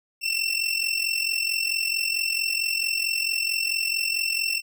25% pulse tone with amplitude modulation, 2694 Hz, E7, 37 cents sharp, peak -16 dBFS, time 0.21-4.62 s, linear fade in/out 50 ms, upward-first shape sine, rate 44.5 Hz, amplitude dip 70%, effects none

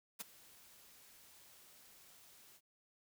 white noise with ADSR envelope, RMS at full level -42 dBFS, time 0.19-2.61 s, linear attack 19 ms, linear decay 17 ms, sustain -20 dB, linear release 52 ms, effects none

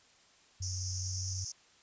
sine tone with pitch glide, 92.5 to 94.28 Hz, F#2 to F#2, 0 to +33 cents, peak -36 dBFS, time 0.6-1.45 s, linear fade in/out 10 ms, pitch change +33 cents, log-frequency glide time 0.8-1.32 s
pink band-pass noise, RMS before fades -41 dBFS, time 0.62-1.52 s, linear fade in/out 5 ms, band 5200 to 6700 Hz, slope 96 dB/octave
effects white hiss -63 dBFS RMS until 1.82 s + resampled to 16000 Hz

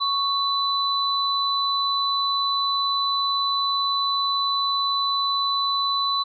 sine tone pair together, 1108.7 / 3991 Hz, C#6 / B7, 0 / +17 cents, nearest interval octave + minor seventh, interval 2217 cents, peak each -23 dBFS, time 0-6.24 s, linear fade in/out 20 ms, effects none

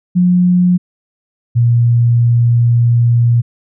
sine tone pair in turn, 179.3 / 118.7 Hz, F3 / A#2, +46 / +32 cents, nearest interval perfect fifth, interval 714 cents, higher first, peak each -7 dBFS, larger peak neither, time 0.15-0.78 / 1.55-3.42 s, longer second, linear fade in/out 20 ms, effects none

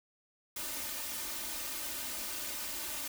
white noise with comb filter, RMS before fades -39 dBFS, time 0.56-3.08 s, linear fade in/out 5 ms, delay 3.3 ms, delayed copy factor +1, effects none

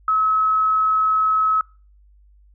sine tone, 1287 Hz, E6, 42 cents flat, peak -15 dBFS, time 0.08-1.61 s, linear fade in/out 2 ms, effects noise-tail reverb RT60 0.4 s tail -25 dB re dry + added 50 Hz sine -49 dBFS peak until 2.54 s

